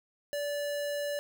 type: tone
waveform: square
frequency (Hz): 580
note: D5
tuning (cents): -22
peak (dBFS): -32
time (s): 0.33-1.19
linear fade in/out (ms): 0
effects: none